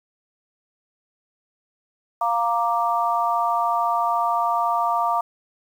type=chord; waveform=sine; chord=Bb major; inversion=second; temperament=equal; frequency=698.5 / 932.3 / 1174.7 Hz; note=F5 / Bb5 / D6; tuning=0 / 0 / 0 cents; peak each=-23 dBFS; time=2.21-5.21 s; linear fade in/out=5 ms; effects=8-bit